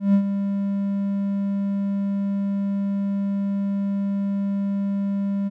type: tone with ADSR envelope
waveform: triangle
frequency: 198.8 Hz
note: G3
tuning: 25 cents sharp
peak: -10 dBFS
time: 0-5.5 s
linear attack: 140 ms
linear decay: 83 ms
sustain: -9 dB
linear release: 29 ms
effects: none